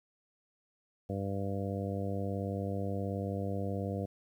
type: harmonic tone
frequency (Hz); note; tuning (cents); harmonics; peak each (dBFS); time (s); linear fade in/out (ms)
98.6; G2; +11; 1 / 2 / 3 / 4 / 5 / 6 / 7; -36 / -38 / -42 / -45 / -40 / -44 / -45; 1.09-4.06; 10
effects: 11-bit